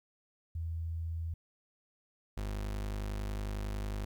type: tone pair in turn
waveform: sine / 35% pulse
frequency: 82.41 / 51 Hz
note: E2 / G#1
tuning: 0 / -31 cents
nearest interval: minor sixth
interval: 831 cents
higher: first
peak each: -34 / -33 dBFS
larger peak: second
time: 0.55-1.34 / 2.37-4.05 s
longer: second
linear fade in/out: 5 ms
effects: 12-bit